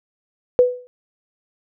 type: tone with exponential decay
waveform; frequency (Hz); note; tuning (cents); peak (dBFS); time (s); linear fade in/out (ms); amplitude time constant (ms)
sine; 495.9; B4; +7; -6; 0.59-0.87; 0; 60
effects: none